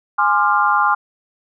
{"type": "chord", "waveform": "sine", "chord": "D half-diminished seventh", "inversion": "second", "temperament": "equal with one note detuned", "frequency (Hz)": [830.6, 1046.5, 1195.9, 1396.9], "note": ["Ab5", "C6", "D6", "F6"], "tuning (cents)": [0, 0, 31, 0], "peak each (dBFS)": -18, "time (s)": [0.18, 0.95], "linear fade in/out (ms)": 10, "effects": []}